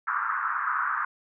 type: band-pass noise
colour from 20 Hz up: white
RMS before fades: -28 dBFS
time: 0.07-1.05 s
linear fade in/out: 5 ms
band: 1100 to 1500 Hz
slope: 48 dB/octave
effects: none